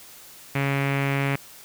sawtooth tone with low-pass filter, 138.7 Hz, C#3, 1 cent sharp, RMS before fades -24 dBFS, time 0.55-1.36 s, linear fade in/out 5 ms, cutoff 2300 Hz, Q 3.9, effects white hiss -46 dBFS RMS until 1.64 s

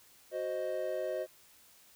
triangle chord, C diminished, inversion second, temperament equal, 370 / 523.3 / 622.3 Hz, Gb4 / C5 / Eb5, 0 / 0 / 0 cents, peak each -38 / -35 / -34 dBFS, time 0.31-1.27 s, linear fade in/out 50 ms, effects white hiss -61 dBFS RMS until 1.95 s

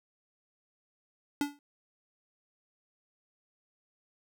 square tone with exponential decay, 288 Hz, D4, 34 cents flat, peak -25 dBFS, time 1.41-1.59 s, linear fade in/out 1 ms, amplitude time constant 37 ms, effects none

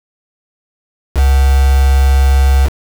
sine tone with quantisation, 67.6 Hz, C#2, 43 cents flat, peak -6 dBFS, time 1.14-2.7 s, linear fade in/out 50 ms, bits 3, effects none

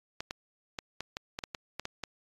clicks, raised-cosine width 0.2 ms, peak -18 dBFS, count 11, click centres 0.205 / 0.309 / 0.788 / 1.006 / 1.169 / 1.389 / 1.438 / 1.548 / 1.796 / 1.854 / 2.037 s, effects AAC 32 kbps

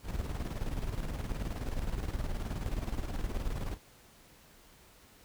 brown noise with tremolo, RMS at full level -33 dBFS, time 0.03-3.78 s, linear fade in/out 50 ms, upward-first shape square, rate 19 Hz, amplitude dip 55%, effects pink hiss -59 dBFS RMS until 5.24 s

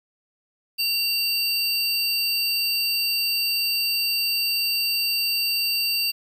square tone pair together, 2750 / 4629 Hz, F7 / D8, -27 / -26 cents, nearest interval major sixth, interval 901 cents, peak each -27 / -23 dBFS, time 0.78-6.12 s, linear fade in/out 20 ms, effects 9-bit

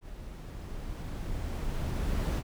brown noise with level ramp, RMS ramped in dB -44 to -28 dBFS, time 0.01-2.43 s, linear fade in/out 50 ms, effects none

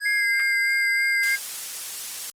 square tone with pitch glide, 1657 to 1612.6 Hz, G#6 to G6, -4 to +49 cents, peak -24 dBFS, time 0-1.39 s, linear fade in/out 50 ms, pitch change -47 cents, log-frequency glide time 0.16-0.35 s
sine tone with vibrato, 2093 Hz, C7, in tune, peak -21 dBFS, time 0.05-1.36 s, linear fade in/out 10 ms, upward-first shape sine, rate 3.2 Hz, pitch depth 19 cents each way
blue noise, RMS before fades -29 dBFS, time 1.23-2.3 s, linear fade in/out 0 ms
effects low-pass 11000 Hz 12 dB/octave + Opus 24 kbps

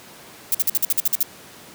violet noise bursts, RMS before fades -18 dBFS, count 10, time 0.52-1.23 s, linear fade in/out 2 ms, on 26 ms, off 50 ms, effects pink hiss -43 dBFS RMS until 1.74 s + high-pass 150 Hz 12 dB/octave

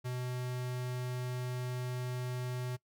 square tone, 125.3 Hz, B2, 25 cents sharp, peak -36 dBFS, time 0.04-2.77 s, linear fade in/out 20 ms, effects noise-tail reverb RT60 0.1 s tail -20 dB re dry

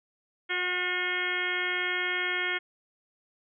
harmonic tone with a mistuned harmonic, 360.2 Hz, F#4, 46 cents flat, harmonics 1 / 2 / 3 / 4 / 5 / 6 / 7 / 8 / 9, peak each -37 / -42 / -42 / -34 / -33 / -31 / -42 / -41 / -37 dBFS, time 0.49-2.59 s, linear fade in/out 20 ms, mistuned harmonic 2, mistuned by +27 cents, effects none

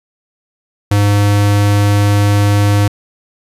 square tone, 102.2 Hz, G#2, 27 cents flat, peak -9 dBFS, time 0.91-2.88 s, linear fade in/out 5 ms, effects resampled to 32000 Hz

